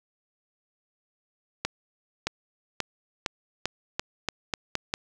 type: accelerating click train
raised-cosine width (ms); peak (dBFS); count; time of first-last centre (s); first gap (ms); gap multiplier
0.2; -9; 10; 1.65-4.939; 620; 0.86
effects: none